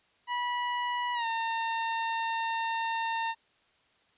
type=tone with pitch glide; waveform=sawtooth; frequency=975 to 909.7 Hz; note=B5 to A#5; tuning=-23 to -43 cents; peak=-25 dBFS; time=0.27-3.35 s; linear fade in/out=50 ms; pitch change=-120 cents; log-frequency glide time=1.14-1.26 s; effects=white hiss -67 dBFS RMS until 4.17 s + resampled to 8000 Hz

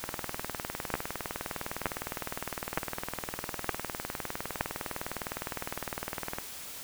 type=two click trains; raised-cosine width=0.5 ms; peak=-18 / -11 dBFS; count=126 / 5; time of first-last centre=0.04-6.385 / 0.94-4.61 s; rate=19.7 / 1.09 Hz; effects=white hiss -43 dBFS RMS until 6.83 s

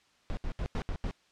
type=noise bursts at uneven times; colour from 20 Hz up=brown; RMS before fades=-33 dBFS; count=6; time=0.3-0.37 / 0.44-0.52 / 0.59-0.66 / 0.75-0.82 / 0.89-0.96 / 1.04-1.11 s; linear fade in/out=0 ms; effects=white hiss -66 dBFS RMS until 1.31 s + low-pass 5000 Hz 12 dB/octave

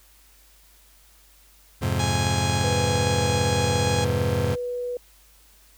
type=chord; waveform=35% pulse; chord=F minor; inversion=none; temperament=just; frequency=87.31 / 104.77 / 130.96 Hz; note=F2 / Ab2 / C3; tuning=0 / +16 / +2 cents; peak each=-25 dBFS; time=1.81-4.56 s; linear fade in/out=20 ms
type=harmonic tone; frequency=830.6 Hz; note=G#5; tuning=in tune; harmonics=1 / 2 / 3 / 4 / 5 / 6 / 7 / 8 / 9 / 10; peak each=-29 / -37 / -36 / -34 / -36 / -40 / -40 / -37 / -41 / -40 dBFS; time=1.99-4.05 s; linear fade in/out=10 ms
type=tone with pitch glide; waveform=sine; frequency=493.7 to 490 Hz; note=B4 to B4; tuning=-1 to -14 cents; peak=-26 dBFS; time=2.64-4.97 s; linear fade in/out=2 ms; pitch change=-13 cents; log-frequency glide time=2.77-3.49 s
effects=added 50 Hz sine -56 dBFS peak until 5.77 s + white hiss -56 dBFS RMS until 5.77 s

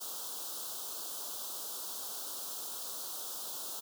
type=band-stop noise; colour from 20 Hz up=white; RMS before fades=-41 dBFS; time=0-3.81 s; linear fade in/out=20 ms; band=1400 to 3200 Hz; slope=48 dB/octave; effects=high-pass 300 Hz 12 dB/octave

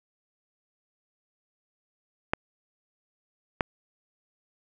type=clicks; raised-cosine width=0.5 ms; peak=-8 dBFS; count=2; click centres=2.335 / 3.608 s; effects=none

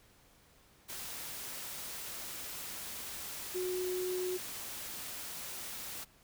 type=tone in noise; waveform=sine; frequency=365.6 Hz; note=F#4; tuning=21 cents flat; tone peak=-33 dBFS; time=3.54-4.38 s; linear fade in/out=20 ms; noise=white; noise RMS=-43 dBFS; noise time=0.88-6.05 s; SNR=+7 dB; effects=pink hiss -64 dBFS RMS until 6.23 s

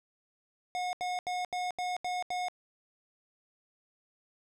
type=tone bursts; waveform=square; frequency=724 Hz; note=F#5; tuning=38 cents flat; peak=-32 dBFS; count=7; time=0.75-2.484 s; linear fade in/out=0 ms; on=180 ms; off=79 ms; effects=low-pass 7000 Hz 12 dB/octave + 11-bit

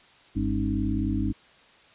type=harmonic tone with a mistuned harmonic; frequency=51.4 Hz; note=G#1; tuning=17 cents flat; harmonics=1 / 2 / 4 / 5 / 6; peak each=-30 / -30 / -30 / -30 / -30 dBFS; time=0.35-1.33 s; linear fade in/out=20 ms; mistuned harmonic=5; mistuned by=+84 cents; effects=white hiss -55 dBFS RMS until 1.94 s + resampled to 8000 Hz

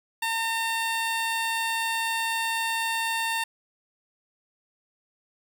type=tone; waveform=15% pulse; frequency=908 Hz; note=A#5; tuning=46 cents flat; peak=-19 dBFS; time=0.22-3.44 s; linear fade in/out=5 ms; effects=none

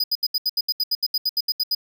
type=tone bursts; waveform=square; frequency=4967 Hz; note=D#8; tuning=4 cents flat; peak=-19 dBFS; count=16; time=0-1.749 s; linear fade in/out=5 ms; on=39 ms; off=75 ms; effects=none

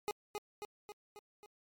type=tone with echo; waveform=25% pulse; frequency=415.3 Hz; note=G#4; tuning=in tune; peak=-30 dBFS; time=0.08-0.11 s; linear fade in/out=0 ms; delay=270 ms; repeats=5; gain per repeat=-4 dB; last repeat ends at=1.46 s; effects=MP3 96 kbps

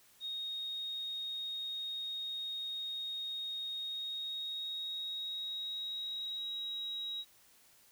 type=tone with pitch glide; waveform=sine; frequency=3729 to 3825 Hz; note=A#7 to A#7; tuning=0 to +44 cents; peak=-37 dBFS; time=0.2-7.25 s; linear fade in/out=50 ms; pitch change=+44 cents; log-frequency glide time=3.74-6.43 s; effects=white hiss -64 dBFS RMS until 7.91 s

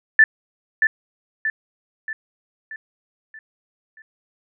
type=tone with echo; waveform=sine; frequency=1760 Hz; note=A6; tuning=in tune; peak=-7 dBFS; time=0.19-0.24 s; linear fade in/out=2 ms; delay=630 ms; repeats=6; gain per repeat=-6 dB; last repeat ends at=4.02 s; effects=none

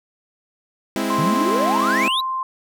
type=chord; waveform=sawtooth; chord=Ab augmented; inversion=none; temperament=equal; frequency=207.7 / 261.6 / 329.6 Hz; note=Ab3 / C4 / E4; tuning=0 / 0 / 0 cents; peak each=-21 dBFS; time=0.96-2.08 s; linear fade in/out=0 ms
type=tone; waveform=sine; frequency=1046.5 Hz; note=C6; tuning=in tune; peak=-21 dBFS; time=1.1-2.43 s; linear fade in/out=2 ms
type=exponential sweep; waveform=triangle; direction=up; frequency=138.59 to 4030 Hz; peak=-18 dBFS; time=1.18-2.21 s; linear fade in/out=10 ms
effects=none

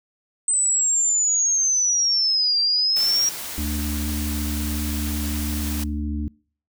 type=linear two-way sweep; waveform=sine; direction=down then up; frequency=8170 to 4699 to 5680 Hz; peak=-17 dBFS; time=0.48-3.29 s; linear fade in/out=2 ms; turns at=2.61 s
type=noise; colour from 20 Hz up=white; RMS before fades=-32 dBFS; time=2.96-5.84 s; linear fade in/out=5 ms
type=harmonic tone; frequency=74 Hz; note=D2; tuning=14 cents sharp; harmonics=1 / 3 / 4; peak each=-25 / -30 / -31 dBFS; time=3.58-6.28 s; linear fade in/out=0 ms
effects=noise-tail reverb RT60 0.5 s tail -26 dB re dry

